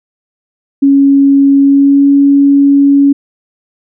sine tone with pitch glide, 277.2 to 280.4 Hz, C#4 to C#4, 0 to +20 cents, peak -3 dBFS, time 0.82-3.13 s, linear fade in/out 10 ms, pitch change +20 cents, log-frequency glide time 1.58-2.09 s, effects none

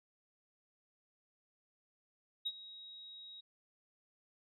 sine tone with ADSR envelope, 3801 Hz, A#7, 33 cents sharp, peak -32 dBFS, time 2.45-3.41 s, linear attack 16 ms, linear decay 48 ms, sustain -17 dB, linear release 11 ms, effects tanh soft clip ceiling -28 dBFS

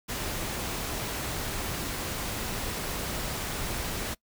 pink noise, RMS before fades -33 dBFS, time 0.08-4.15 s, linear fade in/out 20 ms, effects noise-tail reverb RT60 0.1 s tail -23 dB re dry

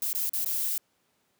violet noise with dropouts, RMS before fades -29 dBFS, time 0.02-0.78 s, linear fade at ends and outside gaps 2 ms, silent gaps 0.131-0.149 / 0.295-0.334 / 0.447-0.459 s, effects pink hiss -71 dBFS RMS until 1.39 s + high-pass 150 Hz 12 dB/octave

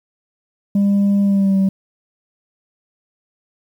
sine tone with pitch glide, 200.4 to 193.02 Hz, G3 to G3, +38 to -27 cents, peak -9 dBFS, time 0.75-1.69 s, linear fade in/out 5 ms, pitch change -65 cents, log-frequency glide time 1.22-1.57 s, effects tanh soft clip ceiling -11 dBFS + 8-bit

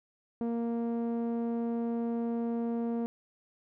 sawtooth tone with low-pass filter, 233.1 Hz, A#3, in tune, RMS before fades -32 dBFS, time 0.41-3.06 s, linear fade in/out 0 ms, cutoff 550 Hz, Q 0.88, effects none

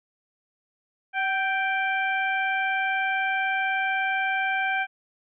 harmonic tone with a mistuned harmonic, 784 Hz, G5, in tune, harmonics 1 / 2 / 3 / 4, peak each -27 / -26 / -29 / -40 dBFS, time 1.13-4.87 s, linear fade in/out 50 ms, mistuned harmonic 1, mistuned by -43 cents, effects none

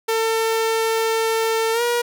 sawtooth tone with pitch glide, 448.9 to 478.3 Hz, A4 to A#4, +35 to +44 cents, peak -14 dBFS, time 0.08-2.02 s, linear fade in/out 10 ms, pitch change +109 cents, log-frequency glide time 1.72-1.82 s, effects none

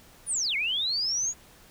sine linear two-way sweep, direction down then up, 9950 to 2093 to 6840 Hz, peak -25 dBFS, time 0.26-1.34 s, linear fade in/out 50 ms, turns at 0.56 s, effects pink hiss -54 dBFS RMS until 1.7 s

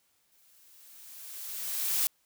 blue noise with exponential growth, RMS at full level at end -26 dBFS, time 0.32-2.07 s, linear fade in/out 1 ms, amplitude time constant 380 ms, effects white hiss -71 dBFS RMS until 2.25 s

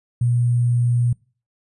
sine tone with sample-and-hold, 120.8 Hz, B2, 38 cents flat, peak -15 dBFS, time 0.21-1.13 s, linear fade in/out 5 ms, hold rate 8820 Hz, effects noise-tail reverb RT60 0.4 s tail -25 dB re dry + resampled to 24000 Hz

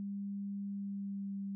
sine tone with pitch glide, 200 to 197.59 Hz, G3 to G3, +35 to +14 cents, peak -37 dBFS, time 0-1.55 s, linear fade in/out 0 ms, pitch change -21 cents, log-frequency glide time 0.66-1.35 s, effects none

